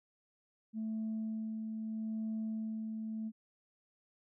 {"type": "tone with tremolo", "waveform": "sine", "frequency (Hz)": 220, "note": "A3", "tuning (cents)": 0, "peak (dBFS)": -33, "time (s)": [0.73, 3.32], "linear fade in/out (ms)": 50, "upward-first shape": "sine", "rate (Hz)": 0.78, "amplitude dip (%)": 35, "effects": ["tanh soft clip ceiling -32 dBFS"]}